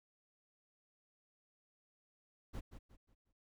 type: noise with echo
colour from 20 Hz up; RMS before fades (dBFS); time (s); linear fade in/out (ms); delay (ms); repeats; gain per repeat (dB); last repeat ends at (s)
brown; -42; 2.53-2.61; 20; 180; 4; -9; 3.33
effects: none